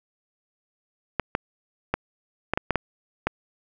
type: clicks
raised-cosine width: 0.5 ms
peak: -7 dBFS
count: 8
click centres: 1.197 / 1.351 / 1.94 / 2.536 / 2.575 / 2.707 / 2.757 / 3.27 s
effects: none